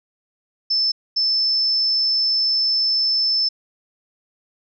sine tone bursts at uneven times, 5274 Hz, E8, in tune, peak -16 dBFS, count 2, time 0.7-0.92 / 1.16-3.49 s, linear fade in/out 10 ms, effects none

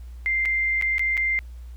sine tone with dropouts, 2093 Hz, C7, in tune, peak -20 dBFS, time 0.26-1.39 s, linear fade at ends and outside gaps 0 ms, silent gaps 0.453-0.457 / 0.813-0.823 / 0.982-0.994 / 1.17-1.176 s, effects added 60 Hz sine -36 dBFS peak until 1.76 s + pink hiss -60 dBFS RMS until 1.76 s

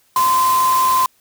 sine tone in noise, 1034 Hz, C6, 21 cents flat, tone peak -12 dBFS, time 0.16-1.06 s, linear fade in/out 2 ms, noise white, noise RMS -25 dBFS, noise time 0.16-1.06 s, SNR +10 dB, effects white hiss -58 dBFS RMS until 1.2 s

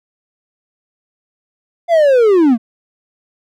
triangle linear sweep, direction down, 700 to 214 Hz, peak -5 dBFS, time 1.88-2.58 s, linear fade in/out 50 ms, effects none

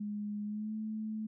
sine tone with pitch glide, 207.7 to 217 Hz, G#3 to A3, 0 to -24 cents, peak -35 dBFS, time 0-1.27 s, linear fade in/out 10 ms, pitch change +76 cents, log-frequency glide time 0.44-0.74 s, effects none

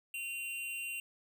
square tone with amplitude modulation, 2764 Hz, F7, 19 cents flat, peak -36 dBFS, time 0.14-1 s, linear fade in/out 2 ms, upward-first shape sine, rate 275 Hz, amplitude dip 50%, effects 12-bit

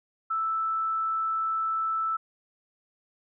sine tone, 1318.5 Hz, E6, in tune, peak -25 dBFS, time 0.3-2.17 s, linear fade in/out 10 ms, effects none

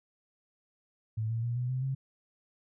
sine tone with pitch steps, 110 / 114.41 / 118.99 / 123.76 / 128.71 / 133.87 Hz, A2 / A#2 / A#2 / B2 / C3 / C3, 0 / -32 / +36 / +4 / -28 / +40 cents, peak -29 dBFS, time 1.17-1.95 s, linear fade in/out 10 ms, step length 130 ms, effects none

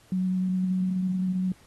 sine tone with vibrato, 185 Hz, F#3, in tune, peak -23 dBFS, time 0.12-1.52 s, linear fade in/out 2 ms, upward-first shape sine, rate 10 Hz, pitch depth 12 cents each way, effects pink hiss -58 dBFS RMS until 1.66 s + AAC 32 kbps

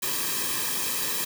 white noise with comb filter, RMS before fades -28 dBFS, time 0.02-1.25 s, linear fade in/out 10 ms, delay 1.4 ms, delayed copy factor -0.85, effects none

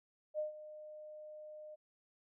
sine tone with ADSR envelope, 610 Hz, D#5, 34 cents flat, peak -33 dBFS, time 0.34-1.76 s, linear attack 49 ms, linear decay 130 ms, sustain -15 dB, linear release 21 ms, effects none

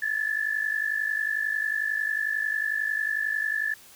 sine tone pair together, 1708.9 / 1760 Hz, G#6 / A6, +49 / 0 cents, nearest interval minor second, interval 51 cents, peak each -28 / -27 dBFS, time 0.02-3.74 s, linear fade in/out 5 ms, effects white hiss -51 dBFS RMS until 3.95 s

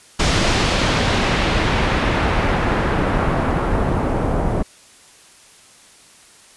pink noise with low-pass filter sweep, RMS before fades -18 dBFS, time 0.19-4.63 s, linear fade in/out 10 ms, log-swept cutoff 5900 to 730 Hz, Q 0.84, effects white hiss -47 dBFS RMS until 6.56 s + resampled to 24000 Hz

